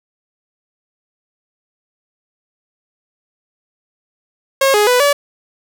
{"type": "tone with pitch steps", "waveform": "sawtooth", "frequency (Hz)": [542, 417.3, 495.5, 573], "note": ["C#5", "G#4", "B4", "D5"], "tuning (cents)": [-39, 8, 6, -43], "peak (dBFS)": -6, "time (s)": [4.61, 5.13], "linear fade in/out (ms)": 5, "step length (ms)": 130, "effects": []}